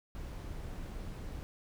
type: noise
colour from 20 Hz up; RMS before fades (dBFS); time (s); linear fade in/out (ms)
brown; -42; 0.15-1.43; 0
effects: none